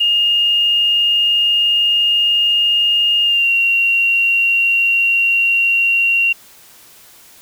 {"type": "tone with pitch glide", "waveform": "sine", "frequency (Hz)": [2837, 2753], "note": ["F7", "F7"], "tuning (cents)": [27, -25], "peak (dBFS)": -11, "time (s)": [0, 6.33], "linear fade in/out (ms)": 10, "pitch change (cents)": -52, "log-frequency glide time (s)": [3.23, 3.5], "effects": ["white hiss -44 dBFS RMS until 7.41 s"]}